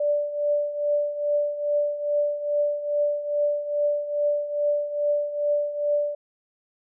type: tone with tremolo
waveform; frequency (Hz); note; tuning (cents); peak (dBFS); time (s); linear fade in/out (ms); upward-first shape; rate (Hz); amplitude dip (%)
sine; 586; D5; -4; -18; 0-6.15; 5; triangle; 2.4; 75
effects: none